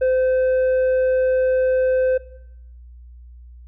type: tone with tanh clipping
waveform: triangle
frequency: 515 Hz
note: C5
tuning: 28 cents flat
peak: -16 dBFS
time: 0.01-2.18 s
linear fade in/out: 10 ms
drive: 9 dB
effects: noise-tail reverb RT60 0.8 s tail -19 dB re dry + added 60 Hz sine -39 dBFS peak until 3.67 s